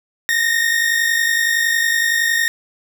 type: tone pair together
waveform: 40% pulse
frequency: 1808.2 / 1859 Hz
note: A6 / A#6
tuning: +47 / -5 cents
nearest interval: unison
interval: 48 cents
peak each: -20 / -15 dBFS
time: 0.29-2.48 s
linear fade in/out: 0 ms
effects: none